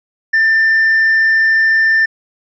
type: tone with tanh clipping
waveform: triangle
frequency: 1787 Hz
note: A6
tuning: 26 cents sharp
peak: -9 dBFS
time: 0.33-2.06 s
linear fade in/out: 10 ms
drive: 6 dB
effects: resampled to 16000 Hz